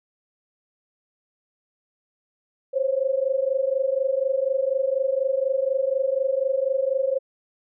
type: tone pair together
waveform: sine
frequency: 521.9 / 546 Hz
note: C5 / C#5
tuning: -4 / -26 cents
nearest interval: minor second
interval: 78 cents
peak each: -23 dBFS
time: 2.73-7.19 s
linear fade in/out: 20 ms
effects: none